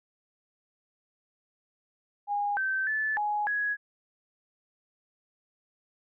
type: tone with pitch steps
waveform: sine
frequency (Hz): 818 / 1549 / 1741 / 835 / 1670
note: G#5 / G6 / A6 / G#5 / G#6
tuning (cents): -26 / -21 / -19 / +9 / +9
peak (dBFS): -26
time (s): 2.27-3.77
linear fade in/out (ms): 50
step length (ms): 300
effects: none